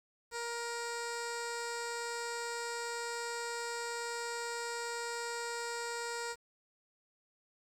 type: tone with low-pass filter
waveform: 15% pulse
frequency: 470.5 Hz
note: A#4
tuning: 16 cents sharp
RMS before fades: -39 dBFS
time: 0.31-6.36 s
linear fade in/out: 50 ms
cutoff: 7600 Hz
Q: 2.3
effects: 10-bit